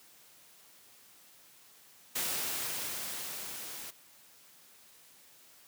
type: noise with level ramp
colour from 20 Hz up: white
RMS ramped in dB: -33 to -44 dBFS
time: 2.15-3.91 s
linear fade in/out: 10 ms
effects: white hiss -59 dBFS RMS until 5.67 s + high-pass 100 Hz 12 dB/octave